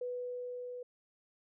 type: tone with level ramp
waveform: sine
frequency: 493.9 Hz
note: B4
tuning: in tune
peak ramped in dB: -35 to -41 dBFS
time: 0.01-0.83 s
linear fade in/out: 5 ms
effects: none